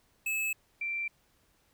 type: tone pair in turn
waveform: square / sine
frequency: 2600 / 2352 Hz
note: E7 / D7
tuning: -24 / +2 cents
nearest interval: major second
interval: 174 cents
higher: first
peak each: -30 / -31 dBFS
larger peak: first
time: 0.26-0.53 / 0.81-1.08 s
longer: neither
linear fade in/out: 5 ms
effects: pink hiss -69 dBFS RMS until 1.73 s